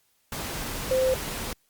sine tone in noise, 519 Hz, C5, 14 cents flat, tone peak -20 dBFS, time 0.91-1.14 s, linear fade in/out 2 ms, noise pink, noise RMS -33 dBFS, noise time 0.32-1.53 s, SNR +10 dB, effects white hiss -68 dBFS RMS until 1.69 s + Opus 48 kbps

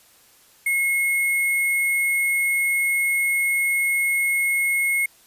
sine tone with sample-and-hold, 2168 Hz, C#7, 39 cents flat, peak -18 dBFS, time 0.66-5.06 s, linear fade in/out 5 ms, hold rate 11025 Hz, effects white hiss -54 dBFS RMS until 5.26 s + resampled to 32000 Hz

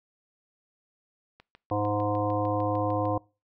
click train, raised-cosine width 0.3 ms, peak -33 dBFS, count 12, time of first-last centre 1.4-3.054 s, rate 6.65 Hz
harmonic tone, 103.83 Hz, G#2, in tune, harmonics 1 / 3 / 5 / 7 / 9 / 10, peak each -31 / -31 / -30 / -31 / -37 / -34 dBFS, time 1.71-3.18 s, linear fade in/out 5 ms
effects noise-tail reverb RT60 0.3 s tail -23 dB re dry

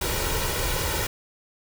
pink noise with comb filter, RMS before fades -26 dBFS, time 0.01-1.07 s, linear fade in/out 5 ms, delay 2.1 ms, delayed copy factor +0.6, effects none

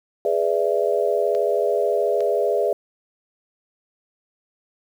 sine chord, E dominant seventh, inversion first, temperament equal with one note detuned, 415.3 / 493.9 / 587.3 / 666.1 Hz, G#4 / B4 / D5 / E5, 0 / 0 / 0 / +18 cents, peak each -22 / -24 / -23 / -24 dBFS, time 0.25-2.73 s, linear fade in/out 2 ms
clicks, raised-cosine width 0.2 ms, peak -21 dBFS, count 2, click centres 1.35 / 2.206 s
effects 8-bit

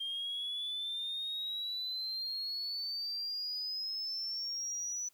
sine exponential sweep, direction up, 3191 to 5960 Hz, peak -34 dBFS, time 0-5.09 s, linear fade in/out 10 ms, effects tanh soft clip ceiling -32 dBFS + white hiss -69 dBFS RMS until 5.13 s

